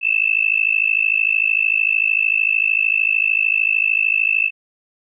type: tone with amplitude modulation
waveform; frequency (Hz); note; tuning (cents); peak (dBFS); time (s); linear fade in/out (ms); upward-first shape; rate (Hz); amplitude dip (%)
sine; 2637; E7; 0; -10; 0.01-4.51; 50; sine; 53.3; 100
effects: none